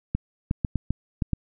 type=clicks; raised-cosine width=5 ms; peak=-11 dBFS; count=7; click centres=0.15 / 0.511 / 0.648 / 0.757 / 0.906 / 1.222 / 1.333 s; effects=none